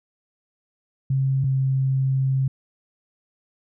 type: tone pair in turn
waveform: sine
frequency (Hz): 134.3 / 133.37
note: C3 / C3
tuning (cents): +46 / +34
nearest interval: unison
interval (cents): 12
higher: first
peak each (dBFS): -18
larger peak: neither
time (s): 1.1-1.44 / 1.44-2.48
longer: second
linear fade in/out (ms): 5
effects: none